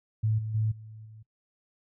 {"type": "tone with level steps", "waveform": "sine", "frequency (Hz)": 109.2, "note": "A2", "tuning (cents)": -13, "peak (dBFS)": [-23, -31, -24, -43, -46], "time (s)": [0.23, 1.23], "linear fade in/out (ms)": 10, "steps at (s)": [0.38, 0.54, 0.71, 1.05], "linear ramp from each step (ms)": 10, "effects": ["noise-tail reverb RT60 0.1 s tail -20 dB re dry"]}